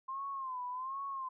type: tone with vibrato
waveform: sine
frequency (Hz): 1046.5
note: C6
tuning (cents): 0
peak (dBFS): -37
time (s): 0.08-1.29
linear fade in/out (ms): 10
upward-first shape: sine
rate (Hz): 1.3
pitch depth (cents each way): 100
effects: none

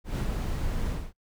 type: noise with ADSR envelope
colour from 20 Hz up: brown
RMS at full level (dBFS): -26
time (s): 0.04-1.13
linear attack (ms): 140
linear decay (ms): 73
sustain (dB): -3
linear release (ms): 230
effects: noise-tail reverb RT60 0.1 s tail -24 dB re dry

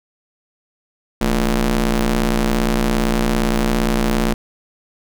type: ring-modulated tone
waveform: sawtooth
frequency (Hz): 128.3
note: C3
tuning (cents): -34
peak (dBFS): -8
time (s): 1.21-4.34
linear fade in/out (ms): 5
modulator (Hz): 92.9
effects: none

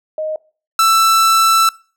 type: tone pair in turn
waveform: sine / 45% pulse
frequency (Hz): 622.3 / 1328.5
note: D#5 / E6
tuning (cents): 0 / +13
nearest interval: octave + minor second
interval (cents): 1313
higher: second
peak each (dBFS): -18 / -9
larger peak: second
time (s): 0.18-0.36 / 0.79-1.69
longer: second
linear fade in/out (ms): 2
effects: noise-tail reverb RT60 0.4 s tail -23 dB re dry

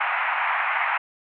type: band-pass noise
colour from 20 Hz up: pink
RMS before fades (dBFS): -24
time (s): 0-0.98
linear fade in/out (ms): 10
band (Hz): 760 to 2500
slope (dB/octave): 48
effects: none

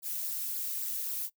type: noise with flanger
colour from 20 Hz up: violet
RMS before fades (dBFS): -35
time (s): 0.02-1.3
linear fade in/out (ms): 50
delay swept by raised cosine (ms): 0.3 to 3.3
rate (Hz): 3.7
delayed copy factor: -0.85
effects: noise-tail reverb RT60 0.1 s tail -20 dB re dry

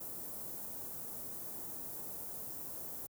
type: band-stop noise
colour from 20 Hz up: white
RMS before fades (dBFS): -44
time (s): 0-3.07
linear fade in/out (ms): 10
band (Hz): 670 to 13000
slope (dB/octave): 12
effects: high-pass 60 Hz 12 dB/octave

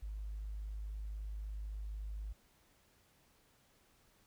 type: tone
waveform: sine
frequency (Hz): 51.91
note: G#1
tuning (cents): 0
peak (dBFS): -39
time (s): 0.02-2.33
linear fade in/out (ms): 10
effects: tanh soft clip ceiling -35 dBFS + pink hiss -70 dBFS RMS until 4.26 s

